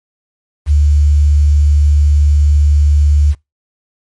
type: tone with quantisation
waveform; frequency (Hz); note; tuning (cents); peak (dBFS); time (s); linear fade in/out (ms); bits
sine; 73.42; D2; 0; -6; 0.66-3.35; 50; 6
effects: noise-tail reverb RT60 0.2 s tail -23 dB re dry + MP3 48 kbps